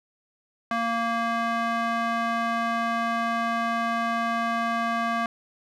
square tone with band-pass filter, 231.1 Hz, A#3, 15 cents flat, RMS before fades -26 dBFS, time 0.71-5.26 s, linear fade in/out 2 ms, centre 1200 Hz, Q 1.4, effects none

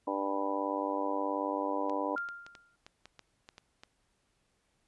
harmonic tone, 98.6 Hz, G2, 11 cents sharp, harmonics 3 / 4 / 5 / 6 / 7 / 8 / 9 / 10, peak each -36 / -43 / -38 / -37 / -46 / -40 / -42 / -36 dBFS, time 0.07-2.16 s, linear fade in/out 5 ms
clicks, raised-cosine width 0.2 ms, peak -31 dBFS, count 11, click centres 1.897 / 2.18 / 2.288 / 2.465 / 2.552 / 2.865 / 3.056 / 3.193 / 3.489 / 3.581 / 3.835 s
sine tone with exponential decay, 1396.9 Hz, F6, in tune, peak -30 dBFS, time 2.16-2.76 s, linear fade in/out 5 ms, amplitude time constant 130 ms
effects pink hiss -75 dBFS RMS until 4.87 s + resampled to 24000 Hz

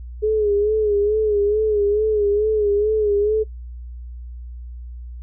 sine tone with vibrato, 419.9 Hz, G#4, 19 cents sharp, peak -15 dBFS, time 0.22-3.44 s, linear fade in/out 20 ms, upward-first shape sine, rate 2.3 Hz, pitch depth 64 cents each way, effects noise-tail reverb RT60 0.1 s tail -22 dB re dry + added 60 Hz sine -31 dBFS peak until 5.22 s

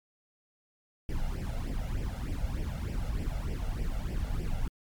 brown noise with flanger, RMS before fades -32 dBFS, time 1.09-4.68 s, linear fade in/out 2 ms, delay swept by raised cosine 0.37 to 1.47 ms, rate 3.3 Hz, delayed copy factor +0.8, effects MP3 96 kbps

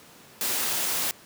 white noise, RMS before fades -27 dBFS, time 0.41-1.11 s, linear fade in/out 0 ms, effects pink hiss -50 dBFS RMS until 1.25 s + high-pass 150 Hz 12 dB/octave

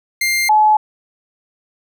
sawtooth / sine tone pair in turn, 2100 / 855.3 Hz, C7 / A5, +6 / -49 cents, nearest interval octave + major third, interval 1555 cents, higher first, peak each -11 / -8 dBFS, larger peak second, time 0.21-0.49 / 0.49-0.77 s, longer neither, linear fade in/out 5 ms, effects none

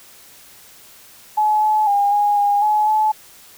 sine tone with pitch steps, 852 / 857 / 809 / 824 / 815 / 848 / 861 Hz, G#5 / A5 / G#5 / G#5 / G#5 / G#5 / A5, +44 / -46 / -46 / -14 / -33 / +36 / -38 cents, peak -13 dBFS, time 1.37-3.12 s, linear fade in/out 10 ms, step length 250 ms, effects white hiss -45 dBFS RMS until 3.57 s

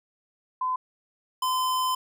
sine / square tone pair in turn, 1019 / 1023.9 Hz, C6 / C6, -46 / -38 cents, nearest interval unison, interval 8 cents, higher second, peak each -24 dBFS, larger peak neither, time 0.61-0.76 / 1.42-1.95 s, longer second, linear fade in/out 5 ms, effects none

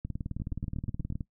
two click trains, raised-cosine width 5 ms, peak -22 / -23 dBFS, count 23 / 7, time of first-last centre 0.05-1.208 / 0.4-1.125 s, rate 19 / 8.28 Hz, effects noise-tail reverb RT60 0.1 s tail -19 dB re dry

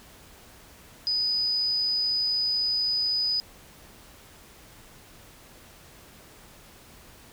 sine tone, 4978 Hz, D#8, in tune, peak -23 dBFS, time 1.07-3.4 s, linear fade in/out 0 ms, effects pink hiss -51 dBFS RMS until 7.32 s

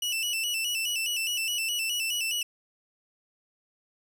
sawtooth tone with vibrato, 2794 Hz, F7, in tune, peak -24 dBFS, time 0.02-2.43 s, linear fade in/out 5 ms, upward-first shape square, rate 4.8 Hz, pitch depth 80 cents each way, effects none

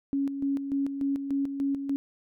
sine tone with tremolo, 277.2 Hz, C#4, in tune, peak -24 dBFS, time 0.13-1.96 s, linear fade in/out 0 ms, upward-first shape square, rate 3.4 Hz, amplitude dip 55%, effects none

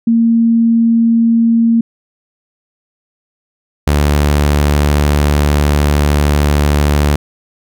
sine / sawtooth tone pair in turn, 229.9 / 73.21 Hz, A#3 / D2, -24 / -5 cents, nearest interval octave + minor sixth, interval 1981 cents, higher first, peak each -7 / -5 dBFS, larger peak second, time 0.07-1.81 / 3.87-7.16 s, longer second, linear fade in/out 5 ms, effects none

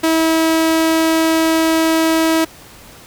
sawtooth tone, 323.2 Hz, E4, 34 cents flat, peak -8 dBFS, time 0.03-2.45 s, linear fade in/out 10 ms, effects pink hiss -40 dBFS RMS until 3.06 s

